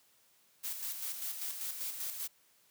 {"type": "noise with tremolo", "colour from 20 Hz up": "blue", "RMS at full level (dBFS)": -38, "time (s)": [0.63, 2.28], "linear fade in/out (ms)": 20, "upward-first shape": "square", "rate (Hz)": 5.1, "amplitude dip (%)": 45, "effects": ["white hiss -68 dBFS RMS until 2.7 s", "high-pass 80 Hz 12 dB/octave"]}